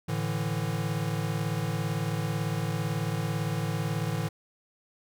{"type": "chord", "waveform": "square", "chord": "A suspended fourth", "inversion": "none", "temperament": "equal", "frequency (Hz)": [110, 146.83, 164.81], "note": ["A2", "D3", "E3"], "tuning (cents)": [0, 0, 0], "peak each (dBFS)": -33, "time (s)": [0.08, 4.29], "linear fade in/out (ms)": 10, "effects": []}